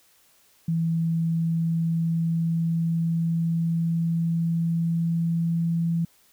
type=tone with pitch glide; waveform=sine; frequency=164.81 to 167.4 Hz; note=E3 to E3; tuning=0 to +27 cents; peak=-21 dBFS; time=0.68-6.05 s; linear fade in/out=5 ms; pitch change=+27 cents; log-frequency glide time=1.19-5.92 s; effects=white hiss -60 dBFS RMS until 6.32 s